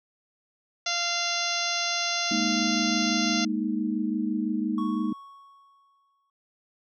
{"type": "harmonic tone", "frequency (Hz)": 692, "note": "F5", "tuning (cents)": -16, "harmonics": [1, 2, 3, 4, 5, 6, 7, 8, 9], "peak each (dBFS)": [-34, -34, -34, -34, -34, -34, -34, -34, -34], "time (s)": [0.86, 3.45], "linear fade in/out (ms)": 5}
{"type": "chord", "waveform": "sine", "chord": "Ab suspended second", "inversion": "none", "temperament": "just", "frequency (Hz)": [207.7, 233.6, 311.5], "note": ["Ab3", "Bb3", "Eb4"], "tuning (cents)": [0, 4, 2], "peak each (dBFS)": -29, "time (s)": [2.31, 5.13], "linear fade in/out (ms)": 5}
{"type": "tone with exponential decay", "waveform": "triangle", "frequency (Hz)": 1108.7, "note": "C#6", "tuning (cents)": 0, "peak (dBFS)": -30, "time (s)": [4.78, 6.3], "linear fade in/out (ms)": 2, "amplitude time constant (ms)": 330}
{"effects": []}